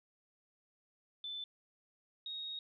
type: tone pair in turn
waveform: sine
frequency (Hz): 3520 / 3754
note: A7 / A#7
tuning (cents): 0 / +11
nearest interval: minor second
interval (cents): 111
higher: second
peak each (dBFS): -40 / -40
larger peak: neither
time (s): 1.24-1.44 / 2.26-2.59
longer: second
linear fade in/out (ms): 2
effects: none